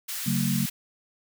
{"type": "high-pass noise", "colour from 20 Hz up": "white", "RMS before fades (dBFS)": -33, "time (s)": [0.08, 0.7], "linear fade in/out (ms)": 10, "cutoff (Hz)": 1500, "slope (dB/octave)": 12}
{"type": "chord", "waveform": "sine", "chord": "F# minor", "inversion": "second", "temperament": "equal with one note detuned", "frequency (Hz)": [138.59, 185, 225.4], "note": ["C#3", "F#3", "A3"], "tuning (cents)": [0, 0, 42], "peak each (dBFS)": [-28, -27, -27], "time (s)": [0.26, 0.66], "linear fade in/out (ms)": 10}
{"effects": []}